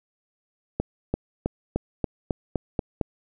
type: accelerating click train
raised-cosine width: 2 ms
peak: -10 dBFS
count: 9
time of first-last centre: 0.8-3.012 s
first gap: 340 ms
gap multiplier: 0.94
effects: none